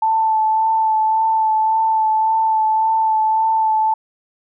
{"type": "tone with vibrato", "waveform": "sine", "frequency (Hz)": 880, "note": "A5", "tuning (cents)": 0, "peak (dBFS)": -13, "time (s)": [0.02, 3.94], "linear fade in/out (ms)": 5, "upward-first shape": "sine", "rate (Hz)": 1.8, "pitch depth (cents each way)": 17, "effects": []}